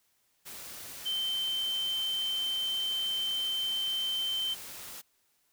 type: tone in noise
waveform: sine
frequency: 3102 Hz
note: G7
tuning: 19 cents flat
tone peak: -29 dBFS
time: 1.05-4.55 s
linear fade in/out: 20 ms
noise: white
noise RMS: -44 dBFS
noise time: 0.45-5.02 s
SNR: +12 dB
effects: white hiss -72 dBFS RMS until 5.52 s